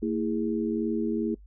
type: tone cluster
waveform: sine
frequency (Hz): 226.7 / 328.2 / 410.8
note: A#3 / E4 / G#4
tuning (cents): -48 / -8 / -19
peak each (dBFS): -28 / -29 / -32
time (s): 0.02-1.35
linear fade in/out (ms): 10
effects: noise-tail reverb RT60 0.1 s tail -23 dB re dry + added 50 Hz sine -47 dBFS peak until 1.46 s